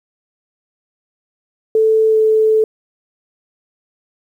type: tone with pitch glide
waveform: sine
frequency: 440 to 436.7 Hz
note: A4 to A4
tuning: 0 to -13 cents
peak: -9 dBFS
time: 1.75-2.64 s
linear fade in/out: 2 ms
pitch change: -13 cents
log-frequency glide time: 2.09-2.17 s
effects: 8-bit